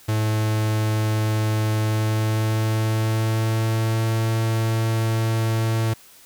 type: tone with pitch glide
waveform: 45% pulse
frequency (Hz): 108.4 to 112.22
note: A2 to A2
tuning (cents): -25 to +35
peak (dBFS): -19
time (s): 0.08-5.94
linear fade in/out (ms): 10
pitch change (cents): +60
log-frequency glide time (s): 1.84-4.13
effects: white hiss -49 dBFS RMS until 6.25 s